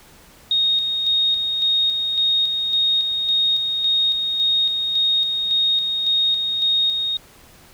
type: tone with tremolo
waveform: sine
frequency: 3723 Hz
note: A#7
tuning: 3 cents flat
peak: -15 dBFS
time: 0.51-7.17 s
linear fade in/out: 2 ms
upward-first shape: square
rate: 1.8 Hz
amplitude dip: 40%
effects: pink hiss -48 dBFS RMS until 7.73 s